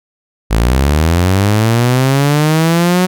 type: linear sweep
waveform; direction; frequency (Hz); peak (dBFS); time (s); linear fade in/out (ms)
sawtooth; up; 51.91 to 185; -5; 0.5-3.07; 20
effects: none